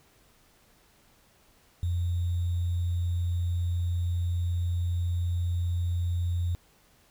sine tone with sample-and-hold, 87.31 Hz, F2, in tune, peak -25 dBFS, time 1.83-6.55 s, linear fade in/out 0 ms, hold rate 3675 Hz, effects pink hiss -62 dBFS RMS until 7.1 s

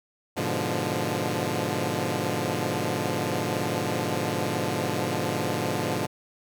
10% pulse chord, G# diminished seventh, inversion none, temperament equal, 103.83 / 123.47 / 146.83 / 174.61 Hz, G#2 / B2 / D3 / F3, 0 / 0 / 0 / 0 cents, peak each -23 dBFS, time 0.36-6.07 s, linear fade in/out 20 ms, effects none

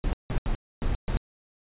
brown noise bursts at uneven times, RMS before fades -25 dBFS, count 5, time 0.04-0.13 / 0.3-0.38 / 0.46-0.55 / 0.82-0.95 / 1.08-1.17 s, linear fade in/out 0 ms, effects resampled to 8000 Hz

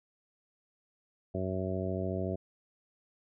harmonic tone, 93.7 Hz, F#2, 22 cents sharp, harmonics 1 / 2 / 3 / 4 / 5 / 6 / 7, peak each -36 / -37 / -41 / -38 / -43 / -41 / -39 dBFS, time 1.34-2.36 s, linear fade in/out 10 ms, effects none

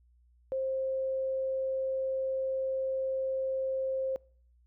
sine tone, 529 Hz, C5, 19 cents sharp, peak -29 dBFS, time 0.52-4.16 s, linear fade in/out 0 ms, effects noise-tail reverb RT60 0.5 s tail -25 dB re dry + added 60 Hz sine -61 dBFS peak until 4.66 s

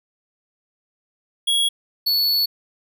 square tone pair in turn, 3322 / 4426 Hz, G#7 / C#8, 0 / -3 cents, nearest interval perfect fourth, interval 497 cents, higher second, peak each -17 dBFS, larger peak neither, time 1.47-1.69 / 2.06-2.46 s, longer second, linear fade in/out 10 ms, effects none

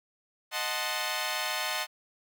10% pulse chord, D# diminished seventh, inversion none, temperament equal, 622.3 / 740 / 880 / 1046.5 Hz, D#5 / F#5 / A5 / C6, 0 / 0 / 0 / 0 cents, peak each -27 dBFS, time 0.51-1.87 s, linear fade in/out 50 ms, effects none

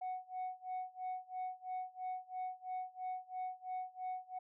sine tone with tremolo, 740 Hz, F#5, in tune, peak -35 dBFS, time 0.01-4.39 s, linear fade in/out 10 ms, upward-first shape sine, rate 3 Hz, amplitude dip 95%, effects tanh soft clip ceiling -36 dBFS

